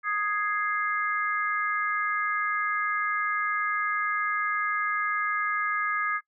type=chord; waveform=sine; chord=Ab major; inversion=second; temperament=equal; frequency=1244.5 / 1661.2 / 2093 Hz; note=Eb6 / Ab6 / C7; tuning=0 / 0 / 0 cents; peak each=-28 / -29 / -32 dBFS; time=0.03-6.21 s; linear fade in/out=50 ms; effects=noise-tail reverb RT60 0.1 s tail -22 dB re dry